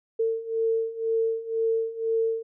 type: beating tone pair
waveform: sine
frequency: 450 / 452 Hz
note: A4 / A4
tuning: +39 / +47 cents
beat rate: 2 Hz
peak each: -28 / -25 dBFS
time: 0.19-2.43 s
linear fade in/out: 10 ms
effects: none